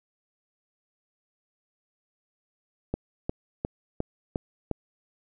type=click train; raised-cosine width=2 ms; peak=-14 dBFS; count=6; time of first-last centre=2.94-4.713 s; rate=2.82 Hz; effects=none